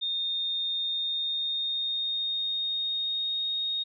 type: tone with pitch glide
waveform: sine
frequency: 3660 to 3724 Hz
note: A#7 to A#7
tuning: -32 to -2 cents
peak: -27 dBFS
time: 0.01-3.84 s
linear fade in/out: 20 ms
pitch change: +30 cents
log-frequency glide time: 0.75-3.49 s
effects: none